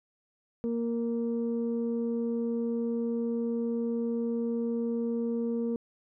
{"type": "tone pair together", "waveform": "sine", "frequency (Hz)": [233.1, 466.2], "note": ["A#3", "A#4"], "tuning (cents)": [0, 0], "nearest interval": "octave", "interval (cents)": 1200, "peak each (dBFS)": [-28, -31], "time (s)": [0.64, 5.76], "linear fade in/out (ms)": 0, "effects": ["tanh soft clip ceiling -22 dBFS"]}